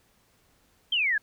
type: exponential sweep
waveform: sine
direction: down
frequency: 3218 to 1625 Hz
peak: -22 dBFS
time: 0.92-1.18 s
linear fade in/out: 5 ms
effects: pink hiss -65 dBFS RMS until 1.22 s